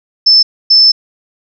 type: tone bursts at uneven times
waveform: sine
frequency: 5274 Hz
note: E8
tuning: in tune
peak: -3 dBFS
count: 2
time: 0.26-0.43 / 0.7-0.92 s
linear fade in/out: 10 ms
effects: none